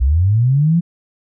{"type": "linear sweep", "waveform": "sine", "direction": "up", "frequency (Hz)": [58.2, 175.5], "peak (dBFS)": -10, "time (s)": [0, 0.81], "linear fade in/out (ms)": 20, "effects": []}